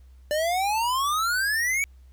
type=exponential sweep; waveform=square; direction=up; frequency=587.3 to 2282 Hz; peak=-23 dBFS; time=0.31-1.84 s; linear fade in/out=0 ms; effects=added 64 Hz sine -47 dBFS peak until 2.12 s + pink hiss -68 dBFS RMS until 2.12 s